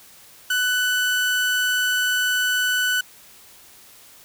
30% pulse tone, 1493 Hz, F#6, 15 cents sharp, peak -16 dBFS, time 0.5-3.01 s, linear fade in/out 5 ms, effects white hiss -48 dBFS RMS until 4.24 s

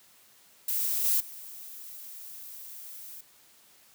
violet noise with level steps, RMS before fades -29 / -25 / -44 dBFS, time 0.68-3.21 s, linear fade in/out 5 ms, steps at 1.04 / 1.2 s, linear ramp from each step 5 ms, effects white hiss -59 dBFS RMS until 3.94 s + high-pass 80 Hz 12 dB/octave

